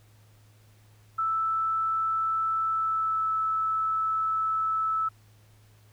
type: tone with pitch glide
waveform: sine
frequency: 1318.5 to 1308.6 Hz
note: E6 to E6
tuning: 0 to -13 cents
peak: -24 dBFS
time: 1.18-5.09 s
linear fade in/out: 10 ms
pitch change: -13 cents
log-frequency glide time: 2.65-3.3 s
effects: added 106 Hz sine -55 dBFS peak until 5.92 s + pink hiss -63 dBFS RMS until 5.92 s